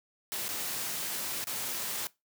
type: noise with dropouts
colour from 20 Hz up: white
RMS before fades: -35 dBFS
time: 0.32-2.07 s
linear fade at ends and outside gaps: 0 ms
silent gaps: 0.482-0.489 / 1.441-1.471 s
effects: noise-tail reverb RT60 0.2 s tail -20 dB re dry + high-pass 100 Hz 12 dB/octave